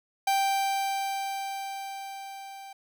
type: tone with level ramp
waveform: 45% pulse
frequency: 784 Hz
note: G5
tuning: in tune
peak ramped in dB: -22 to -42 dBFS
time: 0.27-2.73 s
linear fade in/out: 5 ms
effects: none